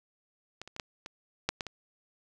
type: clicks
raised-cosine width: 0.2 ms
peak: -23 / -29 / -25 / -16 / -24 / -10 / -16 / -22 dBFS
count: 8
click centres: 0.616 / 0.676 / 0.764 / 0.798 / 1.061 / 1.49 / 1.608 / 1.667 s
effects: none